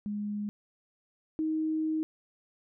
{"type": "tone pair in turn", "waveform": "sine", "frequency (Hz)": [207.2, 314.4], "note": ["G#3", "D#4"], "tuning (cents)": [-4, 18], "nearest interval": "perfect fifth", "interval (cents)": 722, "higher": "second", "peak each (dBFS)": [-31, -27], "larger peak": "second", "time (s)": [[0.06, 0.49], [1.39, 2.03]], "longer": "second", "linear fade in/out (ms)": 0, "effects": []}